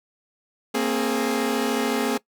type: tone cluster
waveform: sawtooth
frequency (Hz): 232.2 / 266.1 / 418.3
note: A#3 / C4 / G#4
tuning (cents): -7 / +29 / +12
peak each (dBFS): -22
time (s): 0.74-2.18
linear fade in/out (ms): 10
effects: noise-tail reverb RT60 0.1 s tail -21 dB re dry